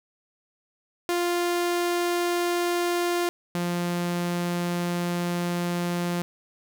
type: tone pair in turn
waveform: sawtooth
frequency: 349.2 / 174.6 Hz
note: F4 / F3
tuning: 0 / 0 cents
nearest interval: octave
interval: 1200 cents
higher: first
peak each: -19 / -21 dBFS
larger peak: first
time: 1.09-3.29 / 3.55-6.22 s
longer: second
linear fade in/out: 0 ms
effects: none